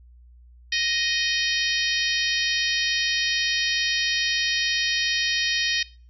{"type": "harmonic tone", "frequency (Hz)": 622.3, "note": "D#5", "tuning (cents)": 0, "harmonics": [3, 4, 5, 6, 7, 8, 9], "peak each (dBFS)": [-27, -28, -29, -30, -30, -31, -32], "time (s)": [0.72, 5.83], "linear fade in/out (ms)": 5, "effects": ["noise-tail reverb RT60 0.4 s tail -21 dB re dry", "added 60 Hz sine -47 dBFS peak until 6.09 s"]}